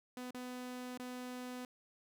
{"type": "tone with dropouts", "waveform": "sawtooth", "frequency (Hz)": 250, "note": "B3", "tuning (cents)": 21, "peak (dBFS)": -39, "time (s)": [0.17, 1.65], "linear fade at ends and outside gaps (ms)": 2, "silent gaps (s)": [[0.308, 0.345], [0.976, 0.997]], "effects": []}